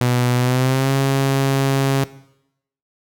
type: tone with pitch glide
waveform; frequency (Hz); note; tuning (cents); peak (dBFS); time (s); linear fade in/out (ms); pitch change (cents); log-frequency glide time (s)
sawtooth; 123.47 to 136.21; B2 to C#3; 0 to -30; -11; 0.01-2.04; 0; +170; 0.37-0.92
effects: noise-tail reverb RT60 0.8 s tail -18 dB re dry